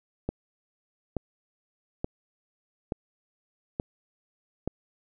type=click train; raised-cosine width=2 ms; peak=-15 dBFS; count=6; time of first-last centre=0.29-4.676 s; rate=1.14 Hz; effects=none